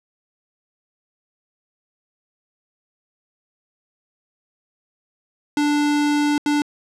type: tone bursts at uneven times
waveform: square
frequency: 293.7 Hz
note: D4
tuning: in tune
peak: -17 dBFS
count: 2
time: 5.57-6.38 / 6.46-6.62 s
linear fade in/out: 2 ms
effects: low-pass 8000 Hz 12 dB/octave